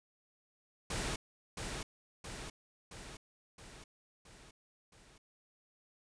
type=noise with echo; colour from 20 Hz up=pink; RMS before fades=-37 dBFS; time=0.9-1.16 s; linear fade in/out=5 ms; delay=670 ms; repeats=6; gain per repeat=-4 dB; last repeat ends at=5.18 s; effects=resampled to 22050 Hz